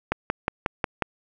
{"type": "click train", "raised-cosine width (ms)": 0.5, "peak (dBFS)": -7, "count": 6, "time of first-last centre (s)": [0.12, 1.023], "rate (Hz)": 5.54, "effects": []}